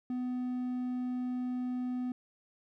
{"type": "tone", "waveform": "triangle", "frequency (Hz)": 250, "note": "B3", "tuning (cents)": 21, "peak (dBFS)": -30, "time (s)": [0.1, 2.12], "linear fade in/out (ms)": 2, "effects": []}